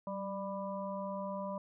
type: harmonic tone with a mistuned harmonic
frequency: 197.8 Hz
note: G3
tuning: 16 cents sharp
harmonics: 1 / 3 / 5 / 6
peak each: -41 / -40 / -42 / -52 dBFS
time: 0.07-1.58 s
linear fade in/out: 2 ms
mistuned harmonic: 1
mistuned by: -48 cents
effects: none